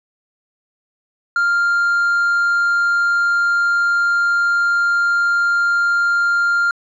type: tone with hard clipping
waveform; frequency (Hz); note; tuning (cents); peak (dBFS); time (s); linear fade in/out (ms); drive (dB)
sine; 1396.9; F6; 0; -14; 1.36-6.71; 2; 2
effects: resampled to 24000 Hz